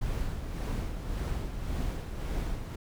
brown noise with tremolo, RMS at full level -31 dBFS, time 0.01-2.76 s, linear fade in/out 10 ms, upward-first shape sine, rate 1.8 Hz, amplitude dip 50%, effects none

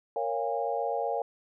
sine chord, Bb minor seventh, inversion none, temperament equal with one note detuned, 466.2 / 554.4 / 698.5 / 814 Hz, Bb4 / Db5 / F5 / Ab5, 0 / 0 / 0 / -35 cents, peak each -33 dBFS, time 0.16-1.22 s, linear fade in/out 2 ms, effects none

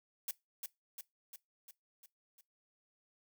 blue noise with echo, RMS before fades -38 dBFS, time 0.28-0.31 s, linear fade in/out 2 ms, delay 350 ms, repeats 6, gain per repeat -4 dB, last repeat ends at 2.41 s, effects noise-tail reverb RT60 0.2 s tail -21 dB re dry

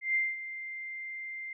sine tone with ADSR envelope, 2093 Hz, C7, in tune, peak -24 dBFS, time 0.01-1.53 s, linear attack 140 ms, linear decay 210 ms, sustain -13 dB, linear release 3 ms, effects none

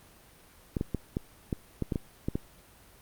clicks, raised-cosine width 3 ms, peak -16 dBFS, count 10, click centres 0.768 / 0.811 / 0.947 / 1.169 / 1.528 / 1.823 / 1.922 / 1.958 / 2.285 / 2.355 s, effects pink hiss -56 dBFS RMS until 3.01 s + Opus 32 kbps

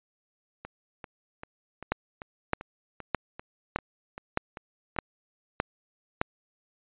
two click trains, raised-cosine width 0.5 ms, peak -24 / -9 dBFS, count 12 / 8, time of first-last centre 0.65-4.964 / 1.92-6.214 s, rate 2.55 / 1.63 Hz, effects resampled to 8000 Hz

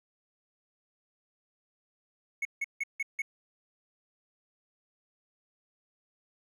triangle tone bursts, 2200 Hz, C#7, 14 cents flat, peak -27 dBFS, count 5, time 2.42-3.22 s, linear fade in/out 5 ms, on 32 ms, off 160 ms, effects none

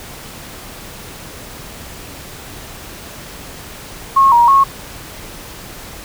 sine tone with pitch steps, 1086 / 947 / 1094 Hz, C#6 / A#5 / C#6, -36 / +27 / -23 cents, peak -6 dBFS, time 4.16-4.64 s, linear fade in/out 10 ms, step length 160 ms, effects pink hiss -33 dBFS RMS until 6.04 s

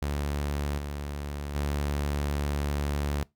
sawtooth tone with level steps, 72.2 Hz, D2, 29 cents flat, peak -24 / -29 / -23 dBFS, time 0.02-3.23 s, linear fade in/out 0 ms, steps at 0.78 / 1.55 s, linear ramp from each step 2 ms, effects noise-tail reverb RT60 0.2 s tail -23 dB re dry

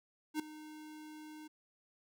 square tone with ADSR envelope, 307 Hz, D#4, 23 cents flat, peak -32 dBFS, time 0.34-1.48 s, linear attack 56 ms, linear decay 4 ms, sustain -17 dB, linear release 12 ms, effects none

